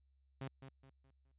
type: tone with echo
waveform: sawtooth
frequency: 134.4 Hz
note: C3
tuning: 47 cents sharp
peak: -38 dBFS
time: 0.41-0.48 s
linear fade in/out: 5 ms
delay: 210 ms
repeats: 4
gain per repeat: -9 dB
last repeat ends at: 1.32 s
effects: added 67 Hz sine -70 dBFS peak until 1.38 s + resampled to 8000 Hz